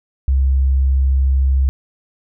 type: tone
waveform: sine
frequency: 66.8 Hz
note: C2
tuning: 36 cents sharp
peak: -11 dBFS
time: 0.28-1.69 s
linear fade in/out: 0 ms
effects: none